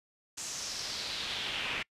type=noise with band-pass filter sweep; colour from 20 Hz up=brown; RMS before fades=-37 dBFS; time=0.37-1.83 s; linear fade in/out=10 ms; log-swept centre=7100 to 2500 Hz; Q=2.8; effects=noise-tail reverb RT60 0.1 s tail -26 dB re dry + resampled to 32000 Hz